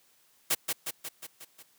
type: noise with echo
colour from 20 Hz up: white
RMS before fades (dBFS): -26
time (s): 0.5-0.55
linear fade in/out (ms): 10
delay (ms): 180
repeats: 6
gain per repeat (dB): -4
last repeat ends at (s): 1.63
effects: white hiss -65 dBFS RMS until 1.78 s + high-pass 100 Hz 12 dB/octave